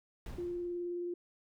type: noise with exponential decay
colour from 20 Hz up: brown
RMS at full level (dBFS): -39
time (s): 0.26-0.95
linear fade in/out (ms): 2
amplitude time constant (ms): 150
type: tone with vibrato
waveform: sine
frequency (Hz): 350.2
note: F4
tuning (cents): +5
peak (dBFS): -35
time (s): 0.38-1.14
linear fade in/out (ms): 5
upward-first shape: triangle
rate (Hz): 19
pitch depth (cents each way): 14
effects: none